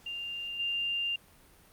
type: tone with level steps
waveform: sine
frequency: 2794 Hz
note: F7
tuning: in tune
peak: -35 / -29 dBFS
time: 0.06-1.16 s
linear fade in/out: 5 ms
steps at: 0.59 s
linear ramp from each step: 10 ms
effects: pink hiss -59 dBFS RMS until 1.72 s + Opus 48 kbps